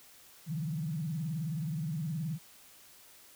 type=tone with vibrato; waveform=sine; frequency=156.8 Hz; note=D#3; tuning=14 cents sharp; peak=-32 dBFS; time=0.46-2.39 s; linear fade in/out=50 ms; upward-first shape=sine; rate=19 Hz; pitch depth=200 cents each way; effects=white hiss -57 dBFS RMS until 3.35 s